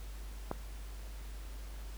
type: click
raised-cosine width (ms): 1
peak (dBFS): -20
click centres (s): 0.514
effects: added 50 Hz sine -42 dBFS peak until 1.97 s + pink hiss -55 dBFS RMS until 1.97 s